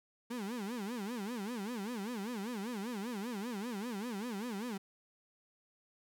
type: tone with vibrato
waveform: 35% pulse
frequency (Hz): 220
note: A3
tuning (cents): 0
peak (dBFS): -36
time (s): 0.3-4.78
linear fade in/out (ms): 10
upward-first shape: sine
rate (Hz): 5.1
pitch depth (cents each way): 230
effects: none